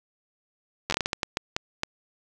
slowing click train, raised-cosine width 0.2 ms, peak -8 dBFS, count 12, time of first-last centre 0.9-1.834 s, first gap 10 ms, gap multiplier 1.39, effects none

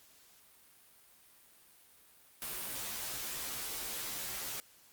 white noise with comb filter, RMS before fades -40 dBFS, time 2.42-4.6 s, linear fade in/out 0 ms, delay 12 ms, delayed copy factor -0.95, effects white hiss -62 dBFS RMS until 4.92 s + Opus 48 kbps

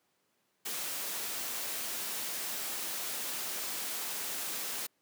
white noise, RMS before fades -37 dBFS, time 0.65-4.87 s, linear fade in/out 10 ms, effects pink hiss -75 dBFS RMS until 5.01 s + high-pass 200 Hz 12 dB/octave

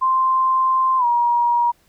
sine tone with pitch glide, 1045 to 952.8 Hz, C6 to A#5, -2 to +38 cents, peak -14 dBFS, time 0.01-1.72 s, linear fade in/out 20 ms, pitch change -160 cents, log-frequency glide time 0.98-1.05 s, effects pink hiss -59 dBFS RMS until 1.88 s

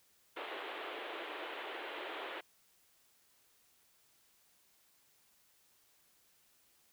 pink band-pass noise, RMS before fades -44 dBFS, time 0.36-2.41 s, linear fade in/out 10 ms, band 330 to 3500 Hz, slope 48 dB/octave, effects white hiss -70 dBFS RMS until 6.92 s

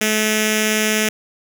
5% pulse tone with notch filter, 215.7 Hz, A3, 34 cents flat, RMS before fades -18 dBFS, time 0.01-1.09 s, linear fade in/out 5 ms, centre 1000 Hz, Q 0.6, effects none

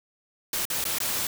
white noise with dropouts, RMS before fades -28 dBFS, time 0.53-1.27 s, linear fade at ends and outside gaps 2 ms, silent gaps 0.653-0.701 / 0.841-0.852 / 0.985-1.002 s, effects none

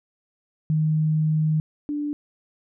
sine tone pair in turn, 155.56 / 293.7 Hz, D#3 / D4, 0 / 0 cents, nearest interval major seventh, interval 1100 cents, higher second, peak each -18 / -24 dBFS, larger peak first, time 0.7-1.6 / 1.89-2.13 s, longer first, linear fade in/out 0 ms, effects none

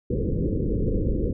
pink low-pass noise, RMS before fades -24 dBFS, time 0.1-1.33 s, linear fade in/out 5 ms, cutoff 520 Hz, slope 96 dB/octave, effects none

